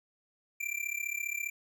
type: tone with amplitude modulation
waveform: square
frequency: 2359 Hz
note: D7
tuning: 7 cents sharp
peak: -30 dBFS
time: 0.6-1.5 s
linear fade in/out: 10 ms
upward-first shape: sine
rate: 34.9 Hz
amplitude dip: 90%
effects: none